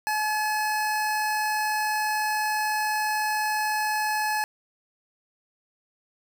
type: tone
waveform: 25% pulse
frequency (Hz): 854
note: G#5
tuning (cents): +48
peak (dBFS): -20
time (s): 0.07-4.44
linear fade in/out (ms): 0
effects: none